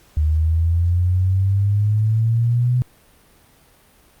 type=exponential sweep; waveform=sine; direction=up; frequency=75.6 to 126 Hz; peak=-14 dBFS; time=0.17-2.82 s; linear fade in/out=0 ms; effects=pink hiss -53 dBFS RMS until 4.2 s + Opus 48 kbps